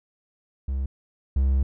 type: tone pair in turn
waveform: triangle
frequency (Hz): 66.9 / 66.9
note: C2 / C2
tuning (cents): +39 / +39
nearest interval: unison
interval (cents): 0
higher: neither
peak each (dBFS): -22 / -16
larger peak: second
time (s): 0.68-0.86 / 1.36-1.63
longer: second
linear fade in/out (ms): 5
effects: none